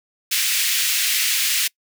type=high-pass noise; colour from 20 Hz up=pink; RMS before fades=-20 dBFS; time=0.31-1.68 s; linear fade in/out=10 ms; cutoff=2100 Hz; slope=24 dB/octave; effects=noise-tail reverb RT60 0.1 s tail -25 dB re dry